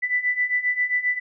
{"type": "beating tone pair", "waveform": "sine", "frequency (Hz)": [1981, 1988.5], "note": ["B6", "B6"], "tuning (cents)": [5, 11], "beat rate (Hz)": 7.5, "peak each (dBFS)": [-25, -22], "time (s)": [0.02, 1.2], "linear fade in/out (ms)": 20, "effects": []}